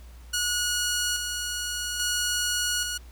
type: tone with tremolo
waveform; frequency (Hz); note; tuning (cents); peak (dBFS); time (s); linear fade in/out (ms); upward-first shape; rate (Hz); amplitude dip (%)
10% pulse; 1452; F#6; -33; -16; 0.33-2.98; 10; square; 0.6; 40
effects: added 60 Hz sine -43 dBFS peak until 3.11 s + pink hiss -56 dBFS RMS until 3.11 s